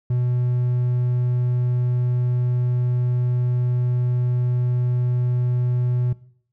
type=tone; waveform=triangle; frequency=123.47 Hz; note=B2; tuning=in tune; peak=-16 dBFS; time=0.1-6.13 s; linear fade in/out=5 ms; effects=noise-tail reverb RT60 0.6 s tail -19 dB re dry